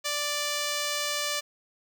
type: tone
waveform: 5% pulse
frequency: 587.3 Hz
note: D5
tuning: in tune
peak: -16 dBFS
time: 0.04-1.41 s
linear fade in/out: 20 ms
effects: none